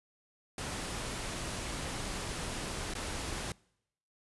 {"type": "noise with dropouts", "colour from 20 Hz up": "pink", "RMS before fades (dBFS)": -38, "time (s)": [0.58, 3.52], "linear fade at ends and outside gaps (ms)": 2, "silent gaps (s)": [2.938, 2.951], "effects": ["noise-tail reverb RT60 0.8 s tail -25 dB re dry", "resampled to 24000 Hz"]}